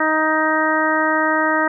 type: harmonic tone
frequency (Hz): 312.9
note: D#4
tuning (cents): +10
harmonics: 1 / 2 / 3 / 4 / 5 / 6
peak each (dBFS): -22 / -22 / -22 / -22 / -22 / -22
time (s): 0-1.68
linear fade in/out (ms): 5
effects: none